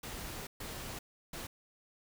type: noise bursts at uneven times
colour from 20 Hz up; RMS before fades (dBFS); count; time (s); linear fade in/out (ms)
pink; -43; 3; 0.03-0.47 / 0.6-0.99 / 1.33-1.47; 5
effects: none